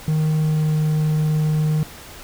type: tone with pitch glide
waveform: triangle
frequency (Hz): 155.56 to 154.13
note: D#3 to D#3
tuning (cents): 0 to -16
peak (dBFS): -14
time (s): 0.08-1.83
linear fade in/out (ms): 0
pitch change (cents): -16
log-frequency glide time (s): 0.32-0.79
effects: pink hiss -39 dBFS RMS until 2.23 s